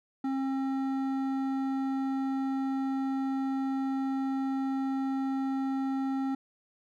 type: tone with hard clipping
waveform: triangle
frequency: 268.5 Hz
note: C4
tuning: 45 cents sharp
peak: -30 dBFS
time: 0.24-6.35 s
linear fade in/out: 5 ms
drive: 14 dB
effects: none